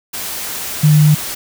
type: tone in noise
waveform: sine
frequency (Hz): 151.5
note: D#3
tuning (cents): -46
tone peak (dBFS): -6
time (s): 0.83-1.15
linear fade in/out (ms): 10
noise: white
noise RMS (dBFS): -24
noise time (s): 0.13-1.35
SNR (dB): +15
effects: none